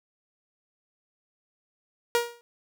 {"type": "tone with exponential decay", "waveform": "sawtooth", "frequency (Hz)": 474, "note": "A#4", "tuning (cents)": 29, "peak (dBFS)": -15, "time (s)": [2.15, 2.41], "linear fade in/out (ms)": 0, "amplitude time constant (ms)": 56, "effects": []}